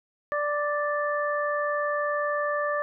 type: harmonic tone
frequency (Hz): 587.3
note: D5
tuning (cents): 0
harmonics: 1 / 2 / 3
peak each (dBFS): -27 / -29 / -31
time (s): 0.32-2.82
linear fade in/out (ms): 0
effects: none